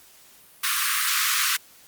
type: high-pass noise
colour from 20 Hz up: pink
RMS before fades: -23 dBFS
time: 0.63-1.57 s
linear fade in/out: 10 ms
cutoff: 1100 Hz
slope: 96 dB/octave
effects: white hiss -52 dBFS RMS until 1.87 s + Opus 48 kbps